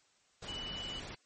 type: tone in noise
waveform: sine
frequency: 2960 Hz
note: F#7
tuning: in tune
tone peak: -40 dBFS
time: 0.48-1 s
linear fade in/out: 5 ms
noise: pink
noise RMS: -45 dBFS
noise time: 0.42-1.15 s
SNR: +2 dB
effects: white hiss -70 dBFS RMS until 1.25 s + MP3 32 kbps